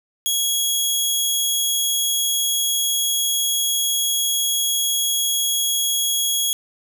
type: tone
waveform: 15% pulse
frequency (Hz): 3322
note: G#7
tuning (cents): 0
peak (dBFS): -11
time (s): 0.26-6.53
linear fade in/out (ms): 0
effects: none